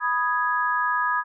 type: chord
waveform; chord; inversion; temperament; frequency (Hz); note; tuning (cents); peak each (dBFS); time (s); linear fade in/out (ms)
sine; G# minor; first; equal; 987.8 / 1244.5 / 1661.2; B5 / D#6 / G#6; 0 / 0 / 0; -25; 0-1.24; 50
effects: none